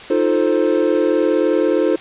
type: chord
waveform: triangle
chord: F dominant seventh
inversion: third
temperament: equal with one note detuned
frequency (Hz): 311.1 / 350.6 / 440 / 523.3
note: Eb4 / F4 / A4 / C5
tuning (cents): 0 / +7 / 0 / 0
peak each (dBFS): -17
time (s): 0.1-1.96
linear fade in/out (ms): 5
effects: white hiss -35 dBFS RMS until 2 s + resampled to 8000 Hz